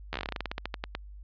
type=slowing click train; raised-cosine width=0.3 ms; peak=-16 dBFS; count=19; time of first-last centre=0.13-0.951 s; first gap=12 ms; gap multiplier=1.14; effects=added 50 Hz sine -43 dBFS peak until 1.23 s + resampled to 11025 Hz